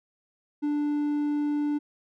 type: tone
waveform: triangle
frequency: 294.1 Hz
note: D4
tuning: 3 cents sharp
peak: -22 dBFS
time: 0.62-1.79 s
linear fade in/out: 20 ms
effects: none